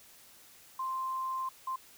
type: tone bursts at uneven times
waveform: sine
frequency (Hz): 1046.5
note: C6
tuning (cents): 0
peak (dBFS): -32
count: 2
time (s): 0.79-1.49 / 1.67-1.76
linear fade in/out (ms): 5
effects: white hiss -57 dBFS RMS until 1.97 s